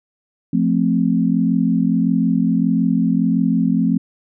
sine chord, F major, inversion none, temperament equal, 174.61 / 220 / 261.6 Hz, F3 / A3 / C4, 0 / 0 / 0 cents, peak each -18 dBFS, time 0.53-3.98 s, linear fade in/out 5 ms, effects none

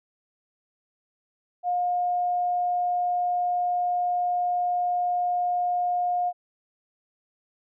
sine tone, 713 Hz, F5, 36 cents sharp, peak -22 dBFS, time 1.63-6.33 s, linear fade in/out 50 ms, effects none

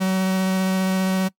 45% pulse tone with vibrato, 188.5 Hz, F#3, 32 cents sharp, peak -18 dBFS, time 0-1.29 s, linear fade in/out 20 ms, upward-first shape sine, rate 15 Hz, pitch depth 8 cents each way, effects noise-tail reverb RT60 0.1 s tail -22 dB re dry + MP3 96 kbps

